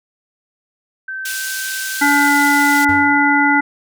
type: tone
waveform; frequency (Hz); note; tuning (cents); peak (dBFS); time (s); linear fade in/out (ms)
sine; 1548; G6; -22; -23; 1.08-2.28; 5
type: band-pass noise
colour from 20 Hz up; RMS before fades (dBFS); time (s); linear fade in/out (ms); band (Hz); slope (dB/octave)
white; -26; 1.25-2.85; 5; 2700 to 11000; 12
type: harmonic tone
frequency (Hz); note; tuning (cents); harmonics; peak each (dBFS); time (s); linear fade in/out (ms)
286.4; D4; -43; 1 / 3 / 5 / 7; -16 / -16 / -16 / -16; 2.01-3.61; 10
type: tone with exponential decay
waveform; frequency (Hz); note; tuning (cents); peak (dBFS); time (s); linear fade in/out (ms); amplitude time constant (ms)
square; 92.5; F#2; 0; -22; 2.89-3.35; 0; 100
effects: none